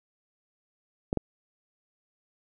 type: clicks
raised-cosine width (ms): 2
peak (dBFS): -13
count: 2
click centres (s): 1.129 / 1.173
effects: none